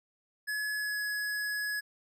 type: tone with pitch glide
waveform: square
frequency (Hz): 1700 to 1685.3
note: G#6 to G#6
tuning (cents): +40 to +25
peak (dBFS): -32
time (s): 0.47-1.81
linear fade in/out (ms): 20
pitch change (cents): -15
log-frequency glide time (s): 0.74-1
effects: none